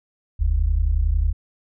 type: tone pair together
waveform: sine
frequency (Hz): 43.61 / 74.7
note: F1 / D2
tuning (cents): -2 / +30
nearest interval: major sixth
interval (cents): 932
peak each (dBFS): -18 / -19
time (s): 0.39-1.33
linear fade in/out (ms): 20
effects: tanh soft clip ceiling -9 dBFS